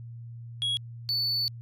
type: tone pair in turn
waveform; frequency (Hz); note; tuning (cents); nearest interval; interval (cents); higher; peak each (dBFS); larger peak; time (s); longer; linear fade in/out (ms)
triangle; 3322 / 4479; G#7 / C#8; 0 / +17; perfect fourth; 517; second; -24; neither; 0.62-0.77 / 1.09-1.48; second; 0
effects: added 117 Hz sine -39 dBFS peak until 1.61 s + resampled to 32000 Hz